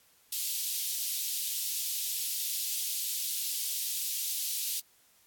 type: high-pass noise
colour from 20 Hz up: white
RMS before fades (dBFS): -33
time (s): 0.32-4.8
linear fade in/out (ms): 5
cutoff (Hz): 3100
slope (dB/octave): 24
effects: white hiss -64 dBFS RMS until 5.26 s + AAC 64 kbps